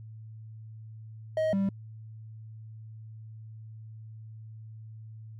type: tone pair in turn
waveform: triangle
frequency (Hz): 630 / 195.99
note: D#5 / G3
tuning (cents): +21 / 0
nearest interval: octave + minor sixth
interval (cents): 2021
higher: first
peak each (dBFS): -22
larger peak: neither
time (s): 1.37-1.53 / 1.53-1.69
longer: neither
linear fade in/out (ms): 2
effects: added 110 Hz sine -42 dBFS peak until 5.39 s + MP3 96 kbps